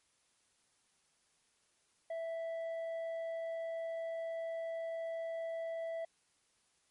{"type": "tone with tanh clipping", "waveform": "sine", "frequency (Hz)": 659.3, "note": "E5", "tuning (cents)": 0, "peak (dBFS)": -38, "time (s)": [2.1, 6.05], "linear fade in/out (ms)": 5, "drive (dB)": 5, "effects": ["white hiss -74 dBFS RMS until 6.9 s", "MP3 48 kbps"]}